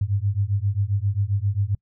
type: beating tone pair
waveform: sine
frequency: 96.9 / 104.4 Hz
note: G2 / G#2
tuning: -20 / +10 cents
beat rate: 7.5 Hz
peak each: -23 dBFS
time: 0.01-1.75 s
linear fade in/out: 5 ms
effects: noise-tail reverb RT60 0.1 s tail -26 dB re dry